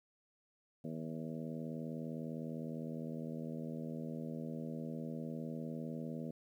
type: harmonic tone with a mistuned harmonic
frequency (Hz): 79.8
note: D#2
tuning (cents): +44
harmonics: 2 / 3 / 4 / 5 / 6 / 7 / 8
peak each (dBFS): -44 / -43 / -51 / -53 / -51 / -52 / -56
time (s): 0.84-6.31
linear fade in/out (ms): 5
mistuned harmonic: 8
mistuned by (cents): +42
effects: 12-bit